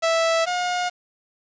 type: tone pair in turn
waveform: sawtooth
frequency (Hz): 658 / 717.1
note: E5 / F5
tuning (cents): -3 / +46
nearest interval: minor second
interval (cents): 149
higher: second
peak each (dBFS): -14 / -18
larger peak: first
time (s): 0.02-0.46 / 0.46-0.9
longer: neither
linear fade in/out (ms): 20
effects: resampled to 16000 Hz + 7-bit